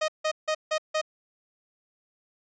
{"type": "tone bursts", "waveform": "sawtooth", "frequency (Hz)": 622.3, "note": "D#5", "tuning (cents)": 0, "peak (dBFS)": -20, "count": 5, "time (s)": [0.01, 1.015], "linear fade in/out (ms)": 10, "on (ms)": 73, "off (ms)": 160, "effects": ["resampled to 16000 Hz"]}